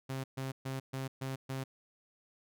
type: tone bursts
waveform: sawtooth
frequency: 133.2 Hz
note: C3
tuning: 31 cents sharp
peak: -32 dBFS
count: 6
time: 0.09-1.64 s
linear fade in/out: 10 ms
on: 150 ms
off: 130 ms
effects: none